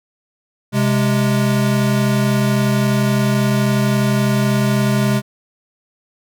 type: tone pair together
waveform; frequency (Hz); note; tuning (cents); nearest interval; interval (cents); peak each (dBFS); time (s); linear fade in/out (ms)
square; 130.44 / 206.8; C3 / G#3; -5 / -7; minor sixth; 798; -17; 0.72-5.22; 50
effects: none